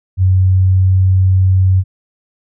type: tone with pitch glide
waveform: sine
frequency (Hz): 93.3 to 93.89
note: F#2 to F#2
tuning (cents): +15 to +26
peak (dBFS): -7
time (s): 0.17-1.84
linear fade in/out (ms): 50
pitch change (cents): +11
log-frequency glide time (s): 0.28-0.98
effects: none